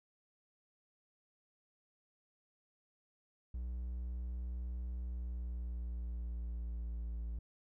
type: tone with pitch glide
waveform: triangle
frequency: 60.9 to 57.15 Hz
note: B1 to A#1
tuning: -24 to -34 cents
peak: -36 dBFS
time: 3.54-7.39 s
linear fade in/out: 5 ms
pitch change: -110 cents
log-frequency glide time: 4.99-7.19 s
effects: none